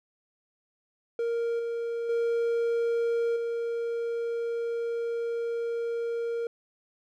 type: tone with level steps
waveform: triangle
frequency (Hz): 466.2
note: A#4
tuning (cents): 0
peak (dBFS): -24 / -27 / -22 / -26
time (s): 1.19-6.47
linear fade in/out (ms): 2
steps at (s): 1.59 / 2.09 / 3.36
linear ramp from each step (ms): 5
effects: none